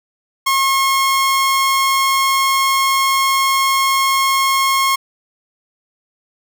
sawtooth tone, 1081 Hz, C#6, 44 cents flat, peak -9 dBFS, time 0.46-4.96 s, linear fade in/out 10 ms, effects none

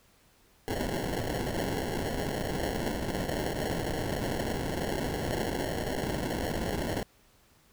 white noise with sample-and-hold, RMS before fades -32 dBFS, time 0.68-7.03 s, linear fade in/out 0 ms, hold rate 1225 Hz, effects pink hiss -63 dBFS RMS until 7.72 s

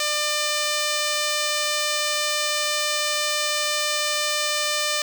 5% pulse tone, 598 Hz, D5, 31 cents sharp, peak -10 dBFS, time 0-5.02 s, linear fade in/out 2 ms, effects 8-bit

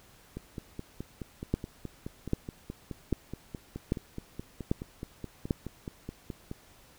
two click trains, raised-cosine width 3 ms, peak -13 / -24 dBFS, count 6 / 30, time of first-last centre 1.54-5.508 / 0.37-6.514 s, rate 1.26 / 4.72 Hz, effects pink hiss -58 dBFS RMS until 6.98 s

